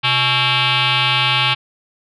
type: tone with frequency modulation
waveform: sine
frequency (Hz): 130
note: C3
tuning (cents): -11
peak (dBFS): -12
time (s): 0.03-1.55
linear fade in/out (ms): 20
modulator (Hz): 490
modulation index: 7.2
effects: tanh soft clip ceiling -8 dBFS